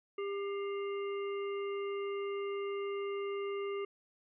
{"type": "harmonic tone with a mistuned harmonic", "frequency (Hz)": 399.3, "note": "G4", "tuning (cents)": 32, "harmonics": [1, 3, 5, 7], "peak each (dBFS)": [-35, -45, -49, -52], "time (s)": [0.18, 3.85], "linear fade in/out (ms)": 5, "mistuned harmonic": 5, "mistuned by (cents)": 91, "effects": []}